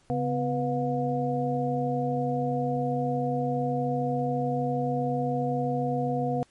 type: tone cluster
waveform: sine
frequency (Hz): 139.9 / 252.3 / 491.9 / 717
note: C#3 / B3 / B4 / F5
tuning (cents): +16 / +37 / -7 / +45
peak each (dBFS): -30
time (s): 0.1-6.43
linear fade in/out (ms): 0
effects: pink hiss -63 dBFS RMS until 6.5 s + MP3 48 kbps